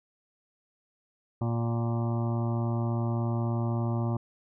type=harmonic tone with a mistuned harmonic; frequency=116.54 Hz; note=A#2; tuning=in tune; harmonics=1 / 2 / 3 / 5 / 6 / 7 / 8 / 9 / 10; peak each=-27 / -33 / -37 / -41 / -43 / -44 / -45 / -46 / -47 dBFS; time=1.41-4.17 s; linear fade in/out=5 ms; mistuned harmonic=6; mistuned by=+28 cents; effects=none